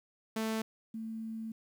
sawtooth / sine tone pair in turn, 221.1 / 223 Hz, A3 / A3, +9 / +23 cents, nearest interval unison, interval 14 cents, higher second, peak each -28 / -37 dBFS, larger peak first, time 0.36-0.62 / 0.94-1.52 s, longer second, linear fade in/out 5 ms, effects 11-bit

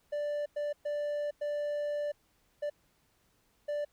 triangle tone bursts at uneven times, 587.3 Hz, D5, in tune, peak -29 dBFS, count 6, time 0.12-0.46 / 0.56-0.73 / 0.85-1.31 / 1.41-2.12 / 2.62-2.7 / 3.68-3.85 s, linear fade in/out 10 ms, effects pink hiss -71 dBFS RMS until 3.92 s

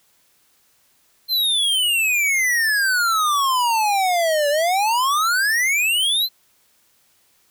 square exponential two-way sweep, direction down then up, 4174 to 570 to 4174 Hz, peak -17 dBFS, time 1.28-6.29 s, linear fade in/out 50 ms, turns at 4.49 s, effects white hiss -60 dBFS RMS until 7.5 s

